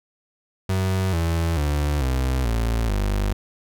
35% pulse tone with pitch steps, 94.4 / 83.13 / 73.21 / 64.48 / 56.78 / 50.01 Hz, F#2 / E2 / D2 / C2 / A#1 / G1, +35 / +15 / -5 / -25 / -45 / +35 cents, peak -18 dBFS, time 0.69-3.33 s, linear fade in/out 5 ms, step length 440 ms, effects none

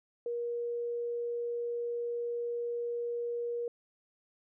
sine tone, 474.9 Hz, A#4, 32 cents sharp, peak -32 dBFS, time 0.26-3.68 s, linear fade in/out 2 ms, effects none

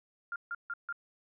sine tone bursts, 1400 Hz, F6, 4 cents sharp, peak -34 dBFS, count 4, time 0.32-0.926 s, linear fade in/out 2 ms, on 39 ms, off 150 ms, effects none

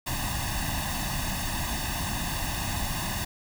pink noise with comb filter, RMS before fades -30 dBFS, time 0.06-3.25 s, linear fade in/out 10 ms, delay 1.1 ms, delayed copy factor +1, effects none

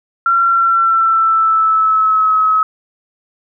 sine tone with pitch glide, 1366 to 1281.9 Hz, F6 to E6, -39 to -49 cents, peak -9 dBFS, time 0.26-2.63 s, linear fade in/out 2 ms, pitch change -110 cents, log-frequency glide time 0.46-2.33 s, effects none

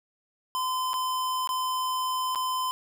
square tone with dropouts, 1024 Hz, C6, 38 cents flat, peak -27 dBFS, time 0.55-2.71 s, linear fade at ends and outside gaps 0 ms, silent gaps 0.933-0.94 / 1.474-1.491 / 2.349-2.357 s, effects none

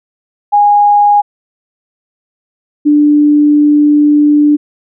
sine tone pair in turn, 823 / 295.4 Hz, G#5 / D4, -16 / +10 cents, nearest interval octave + tritone, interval 1774 cents, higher first, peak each -4 dBFS, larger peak neither, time 0.52-1.22 / 2.85-4.57 s, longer second, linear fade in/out 20 ms, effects none

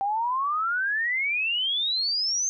sine exponential sweep, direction up, 776 to 6380 Hz, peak -23 dBFS, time 0.01-2.49 s, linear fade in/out 0 ms, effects none

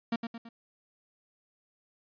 45% pulse tone with echo, 231.2 Hz, A#3, 14 cents flat, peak -27 dBFS, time 0.12-0.16 s, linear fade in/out 5 ms, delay 110 ms, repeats 3, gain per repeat -6 dB, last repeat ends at 0.49 s, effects resampled to 11025 Hz

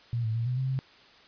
sine tone with pitch steps, 118.2 / 110.8 / 115.8 / 125.4 / 131.5 / 132.4 Hz, A#2 / A2 / A#2 / B2 / C3 / C3, +24 / +13 / -11 / +27 / +9 / +21 cents, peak -26 dBFS, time 0.13-0.79 s, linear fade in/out 0 ms, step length 110 ms, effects white hiss -55 dBFS RMS until 1.27 s + resampled to 11025 Hz

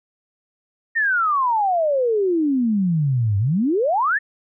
sine exponential two-way sweep, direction down then up, 1864.7 to 96.5 to 1864.7 Hz, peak -16 dBFS, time 0.95-4.19 s, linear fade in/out 20 ms, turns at 3.38 s, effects none

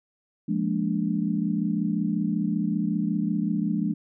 sine chord, Bb dominant seventh, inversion second, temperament equal with one note detuned, 172.71 / 207.7 / 233.1 / 293.7 Hz, F3 / Ab3 / Bb3 / D4, -19 / 0 / 0 / 0 cents, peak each -28 / -26 / -31 / -30 dBFS, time 0.48-3.94 s, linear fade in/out 10 ms, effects none

